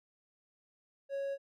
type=tone; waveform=triangle; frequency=553 Hz; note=C#5; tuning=4 cents flat; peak=-32 dBFS; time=1.09-1.38 s; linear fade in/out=50 ms; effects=none

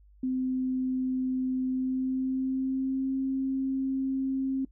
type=tone with pitch glide; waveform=sine; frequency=258 to 266.5 Hz; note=C4 to C4; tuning=-24 to +32 cents; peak=-26 dBFS; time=0.23-4.65 s; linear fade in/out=5 ms; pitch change=+56 cents; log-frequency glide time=1.67-3.16 s; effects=noise-tail reverb RT60 0.1 s tail -21 dB re dry + added 50 Hz sine -54 dBFS peak until 4.71 s

